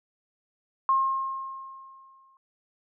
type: tone with exponential decay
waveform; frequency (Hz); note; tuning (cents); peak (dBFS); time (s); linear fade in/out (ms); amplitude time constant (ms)
sine; 1070; C6; +38; -18; 0.89-2.37; 1; 320
effects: none